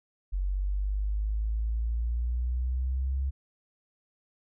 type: exponential sweep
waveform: sine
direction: up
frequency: 46.25 to 68 Hz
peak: -26 dBFS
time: 0.32-3.31 s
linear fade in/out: 20 ms
effects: none